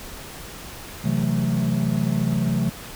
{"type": "chord", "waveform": "triangle", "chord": "F# half-diminished seventh", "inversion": "second", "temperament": "equal", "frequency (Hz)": [130.81, 164.81, 185, 220], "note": ["C3", "E3", "F#3", "A3"], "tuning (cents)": [0, 0, 0, 0], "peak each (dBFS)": -23, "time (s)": [1.04, 2.7], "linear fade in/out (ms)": 10, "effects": ["pink hiss -38 dBFS RMS until 2.95 s"]}